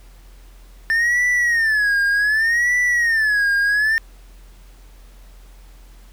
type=tone with vibrato; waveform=triangle; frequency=1785 Hz; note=A6; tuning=24 cents sharp; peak=-13 dBFS; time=0.9-3.98 s; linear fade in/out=0 ms; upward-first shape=sine; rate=0.66 Hz; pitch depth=170 cents each way; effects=added 43 Hz sine -41 dBFS peak until 6.12 s + pink hiss -53 dBFS RMS until 6.12 s